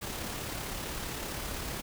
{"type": "noise with amplitude modulation", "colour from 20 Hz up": "pink", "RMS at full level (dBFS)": -36, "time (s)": [0.01, 1.82], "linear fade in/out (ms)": 20, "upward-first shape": "sine", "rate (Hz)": 35.4, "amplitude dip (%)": 30, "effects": []}